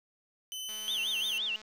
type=tone with pitch glide; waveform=sawtooth; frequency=3034 to 3114 Hz; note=F#7 to G7; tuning=+43 to -12 cents; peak=-34 dBFS; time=0.52-1.38 s; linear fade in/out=0 ms; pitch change=+45 cents; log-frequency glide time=0.78-1.18 s
type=click train; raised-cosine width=0.2 ms; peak=-33 dBFS; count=200; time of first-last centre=0.69-1.616 s; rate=215 Hz
type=tone with vibrato; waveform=sine; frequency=3136 Hz; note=G7; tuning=in tune; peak=-30 dBFS; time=0.88-1.56 s; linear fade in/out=0 ms; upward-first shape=sine; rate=5.8 Hz; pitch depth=270 cents each way
effects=none